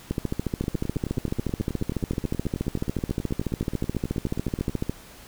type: two click trains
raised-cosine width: 3 ms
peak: -12 / -17 dBFS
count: 68 / 39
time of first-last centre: 0.11-4.896 / 0.64-4.695 s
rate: 14 / 9.37 Hz
effects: pink hiss -47 dBFS RMS until 5.27 s